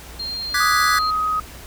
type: tone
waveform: sine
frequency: 4198 Hz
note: C8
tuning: 5 cents sharp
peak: -25 dBFS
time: 0.19-1.11 s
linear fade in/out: 10 ms
type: chord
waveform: square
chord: G# half-diminished seventh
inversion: second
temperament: equal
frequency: 1174.7 / 1480 / 1661.2 / 1975.5 Hz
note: D6 / F#6 / G#6 / B6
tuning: 0 / 0 / 0 / 0 cents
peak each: -24 dBFS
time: 0.54-0.99 s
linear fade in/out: 5 ms
type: tone with pitch glide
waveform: sine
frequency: 1251 to 1258.2 Hz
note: D#6 to D#6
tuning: +9 to +19 cents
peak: -18 dBFS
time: 0.6-1.4 s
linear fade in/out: 5 ms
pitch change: +10 cents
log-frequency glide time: 0.79-1.12 s
effects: added 60 Hz sine -40 dBFS peak until 1.66 s + pink hiss -40 dBFS RMS until 1.66 s